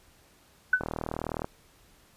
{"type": "tone with exponential decay", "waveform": "sine", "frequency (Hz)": 1502, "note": "F#6", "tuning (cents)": 26, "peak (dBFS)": -15, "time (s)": [0.73, 0.84], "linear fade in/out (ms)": 5, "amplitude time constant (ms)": 22}
{"type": "click train", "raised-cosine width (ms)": 1, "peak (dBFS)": -17, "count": 26, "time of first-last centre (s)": [0.81, 1.445], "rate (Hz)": 39.4}
{"effects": ["pink hiss -60 dBFS RMS until 2.16 s", "resampled to 32000 Hz"]}